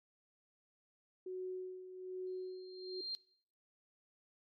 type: tone with tremolo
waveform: sine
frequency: 370 Hz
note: F#4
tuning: in tune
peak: -38 dBFS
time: 1.26-3.01 s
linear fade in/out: 5 ms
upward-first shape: sine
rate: 1.2 Hz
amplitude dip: 65%
type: tone with exponential growth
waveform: sine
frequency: 4186 Hz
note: C8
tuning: in tune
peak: -36 dBFS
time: 2.27-3.15 s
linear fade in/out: 0 ms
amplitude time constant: 190 ms
effects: noise-tail reverb RT60 0.6 s tail -21 dB re dry + MP3 64 kbps